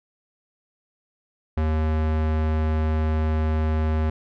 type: tone with low-pass filter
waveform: square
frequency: 78.2 Hz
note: D#2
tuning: 9 cents sharp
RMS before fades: -22 dBFS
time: 1.57-4.1 s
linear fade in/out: 5 ms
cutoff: 2100 Hz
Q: 0.61
effects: none